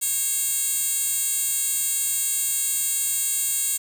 10% pulse tone with high-pass filter, 547 Hz, C#5, 23 cents flat, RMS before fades -24 dBFS, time 0.01-3.78 s, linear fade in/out 20 ms, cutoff 8000 Hz, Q 1.6, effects 8-bit

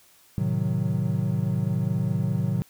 triangle chord, A diminished seventh, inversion none, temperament equal, 110 / 130.81 / 155.56 / 185 Hz, A2 / C3 / Eb3 / Gb3, 0 / 0 / 0 / 0 cents, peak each -26 dBFS, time 0.38-2.62 s, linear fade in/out 0 ms, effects white hiss -57 dBFS RMS until 2.69 s

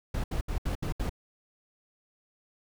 brown noise bursts, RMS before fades -30 dBFS, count 6, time 0.14-1.095 s, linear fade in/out 5 ms, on 100 ms, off 71 ms, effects none

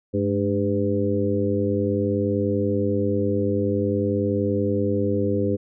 harmonic tone with a mistuned harmonic, 100.5 Hz, G2, 44 cents sharp, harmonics 1 / 2 / 3 / 4 / 5, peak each -26 / -26 / -26 / -26 / -26 dBFS, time 0.13-5.57 s, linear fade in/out 20 ms, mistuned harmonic 2, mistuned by +86 cents, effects none

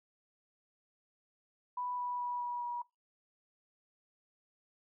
sine tone with pitch steps, 987.8 / 981.5 / 975.3 / 969.1 / 963 Hz, B5 / B5 / B5 / B5 / B5, 0 / -11 / -22 / -33 / -44 cents, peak -35 dBFS, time 1.77-2.82 s, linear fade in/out 5 ms, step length 210 ms, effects noise-tail reverb RT60 0.2 s tail -21 dB re dry

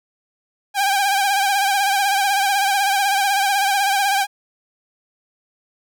sawtooth tone with vibrato, 794 Hz, G5, 22 cents sharp, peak -12 dBFS, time 0.74-4.27 s, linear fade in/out 50 ms, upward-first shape triangle, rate 16 Hz, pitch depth 72 cents each way, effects none

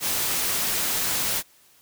white noise, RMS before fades -25 dBFS, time 0-1.43 s, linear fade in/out 50 ms, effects white hiss -57 dBFS RMS until 1.81 s

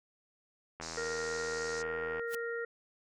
click train, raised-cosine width 0.5 ms, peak -27 dBFS, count 115, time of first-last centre 0.8-2.195 s, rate 81.7 Hz
white band-pass noise, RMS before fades -46 dBFS, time 0.81-1.83 s, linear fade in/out 20 ms, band 4100 to 7100 Hz, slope 48 dB/octave
harmonic tone, 466.2 Hz, A#4, in tune, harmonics 1 / 3 / 4, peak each -36 / -41 / -42 dBFS, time 0.97-2.65 s, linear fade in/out 5 ms
white noise with exponential growth, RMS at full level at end -38 dBFS, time 2.27-2.35 s, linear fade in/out 2 ms, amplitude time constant 17 ms
effects none

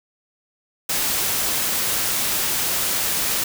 white noise, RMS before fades -22 dBFS, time 0.89-3.44 s, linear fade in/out 5 ms, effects none

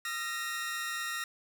sawtooth tone cluster, 1241 / 1365 / 1869 Hz, D#6 / F6 / A#6, -5 / -40 / +4 cents, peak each -40 / -36 / -32 dBFS, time 0.05-1.24 s, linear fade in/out 2 ms, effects none

